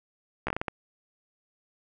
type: slowing click train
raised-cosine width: 0.5 ms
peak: -14 dBFS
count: 7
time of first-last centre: 0.47-0.682 s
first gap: 14 ms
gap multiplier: 1.37
effects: none